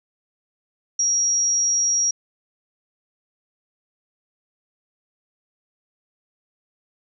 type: tone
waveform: sine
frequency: 5670 Hz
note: F8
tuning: 25 cents sharp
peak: -17 dBFS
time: 0.99-2.11 s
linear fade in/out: 5 ms
effects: none